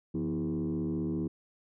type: tone with frequency modulation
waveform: sine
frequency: 247.3 Hz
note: B3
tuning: 3 cents sharp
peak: -28 dBFS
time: 0.14-1.28 s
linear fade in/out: 10 ms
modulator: 75.2 Hz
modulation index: 1.6
effects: tanh soft clip ceiling -26 dBFS